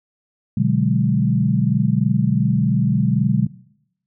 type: chord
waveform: sine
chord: G# half-diminished seventh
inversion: first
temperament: equal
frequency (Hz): 123.47 / 146.83 / 185 / 207.7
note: B2 / D3 / F#3 / G#3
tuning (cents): 0 / 0 / 0 / 0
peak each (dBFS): -20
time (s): 0.57-3.47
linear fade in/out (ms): 5
effects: noise-tail reverb RT60 0.8 s tail -21 dB re dry